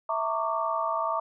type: tone cluster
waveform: sine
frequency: 655 / 913 / 1122 / 1183 Hz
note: E5 / A#5 / C#6 / D6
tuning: -11 / -36 / +21 / +12 cents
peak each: -31 dBFS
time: 0.09-1.2 s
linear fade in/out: 5 ms
effects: none